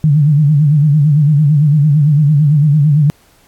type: tone with vibrato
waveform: sine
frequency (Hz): 148.3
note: D3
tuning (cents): +17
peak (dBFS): -6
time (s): 0.04-3.1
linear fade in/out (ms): 0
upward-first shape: sine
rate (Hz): 8.9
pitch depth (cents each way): 100
effects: pink hiss -50 dBFS RMS until 3.47 s + AAC 64 kbps